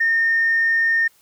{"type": "tone", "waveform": "sine", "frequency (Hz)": 1825, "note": "A#6", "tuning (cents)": -37, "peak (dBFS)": -14, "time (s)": [0, 1.08], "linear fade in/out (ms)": 10, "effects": ["tanh soft clip ceiling -10 dBFS", "white hiss -57 dBFS RMS until 1.21 s"]}